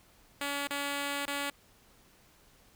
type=tone with dropouts; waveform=5% pulse; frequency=283.7 Hz; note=C#4; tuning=40 cents sharp; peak=-21 dBFS; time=0.41-1.5 s; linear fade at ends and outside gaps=2 ms; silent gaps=0.672-0.706 / 1.254-1.279 s; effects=pink hiss -62 dBFS RMS until 2.75 s